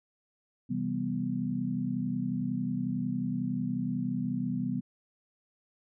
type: chord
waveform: sine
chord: C major seventh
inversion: none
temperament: equal with one note detuned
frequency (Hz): 130.36 / 164.81 / 196 / 246.9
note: C3 / E3 / G3 / B3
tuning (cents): -6 / 0 / 0 / 0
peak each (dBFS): -37 / -37 / -34 / -32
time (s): 0.69-4.81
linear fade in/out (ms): 20
effects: none